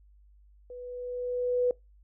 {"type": "tone with level ramp", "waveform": "sine", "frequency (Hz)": 493.9, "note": "B4", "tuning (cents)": 0, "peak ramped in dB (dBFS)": [-40, -21], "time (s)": [0.7, 1.71], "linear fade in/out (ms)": 2, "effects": ["noise-tail reverb RT60 0.2 s tail -23 dB re dry", "added 50 Hz sine -55 dBFS peak until 2.03 s"]}